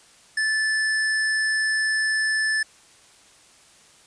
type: tone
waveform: square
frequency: 1748 Hz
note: A6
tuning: 12 cents flat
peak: -21 dBFS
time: 0.37-2.63 s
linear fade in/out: 5 ms
effects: white hiss -53 dBFS RMS until 4.06 s + resampled to 22050 Hz